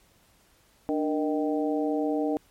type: harmonic tone with a mistuned harmonic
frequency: 155.9 Hz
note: D#3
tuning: 4 cents sharp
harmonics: 2 / 3 / 4 / 5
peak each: -26 / -30 / -32 / -34 dBFS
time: 0.89-2.37 s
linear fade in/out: 0 ms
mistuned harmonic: 2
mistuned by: -83 cents
effects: pink hiss -62 dBFS RMS until 2.5 s + MP3 64 kbps